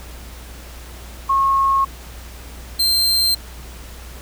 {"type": "tone pair in turn", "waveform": ["sine", "40% pulse"], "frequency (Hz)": [1088, 4151], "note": ["C#6", "C8"], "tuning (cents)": [-33, -15], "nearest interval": "octave + major seventh", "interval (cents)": 2318, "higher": "second", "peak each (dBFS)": -13, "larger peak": "neither", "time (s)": [[1.29, 1.85], [2.79, 3.35]], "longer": "neither", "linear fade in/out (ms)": 10, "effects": ["added 60 Hz sine -35 dBFS peak until 4.21 s", "pink hiss -40 dBFS RMS until 4.21 s"]}